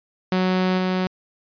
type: tone with level steps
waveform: sawtooth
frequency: 185 Hz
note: F#3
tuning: in tune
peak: -14 / -16 dBFS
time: 0.32-1.07 s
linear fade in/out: 2 ms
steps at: 0.77 s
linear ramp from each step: 20 ms
effects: resampled to 11025 Hz